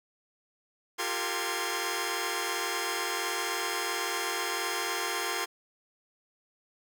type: tone cluster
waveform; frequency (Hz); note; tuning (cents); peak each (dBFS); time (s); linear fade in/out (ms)
10% pulse; 352.3 / 395.2 / 455.9 / 1049 / 1672; F4 / G4 / A#4 / C6 / G#6; +15 / +14 / -39 / +4 / +11; -28; 0.98-5.46; 20
effects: none